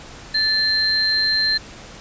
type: tone pair together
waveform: sine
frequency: 1750 / 4147 Hz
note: A6 / C8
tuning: -10 / -16 cents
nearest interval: octave + minor third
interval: 1494 cents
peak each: -22 / -17 dBFS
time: 0.34-1.58 s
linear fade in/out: 10 ms
effects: pink hiss -39 dBFS RMS until 2 s + resampled to 16000 Hz